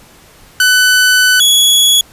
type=tone pair in turn; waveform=sawtooth; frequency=1500 / 3367 Hz; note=F#6 / G#7; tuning=+23 / +23 cents; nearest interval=octave + major second; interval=1400 cents; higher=second; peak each=-3 dBFS; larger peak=neither; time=0.6-1.4 / 1.4-2.01 s; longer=first; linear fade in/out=2 ms; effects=pink hiss -42 dBFS RMS until 2.12 s + resampled to 32000 Hz